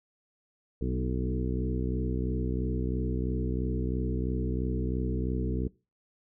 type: harmonic tone with a mistuned harmonic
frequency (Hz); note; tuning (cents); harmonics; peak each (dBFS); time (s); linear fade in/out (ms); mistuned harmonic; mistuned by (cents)
63; B1; +35; 1 / 2 / 3 / 4 / 5 / 6 / 7; -31 / -34 / -36 / -37 / -38 / -39 / -39; 0.81-5.68; 5; 4; -20
effects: noise-tail reverb RT60 0.3 s tail -22 dB re dry